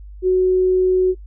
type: tone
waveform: sine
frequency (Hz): 370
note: F#4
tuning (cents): 0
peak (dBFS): -12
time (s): 0.22-1.15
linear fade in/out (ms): 50
effects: noise-tail reverb RT60 0.1 s tail -24 dB re dry + added 50 Hz sine -34 dBFS peak until 1.26 s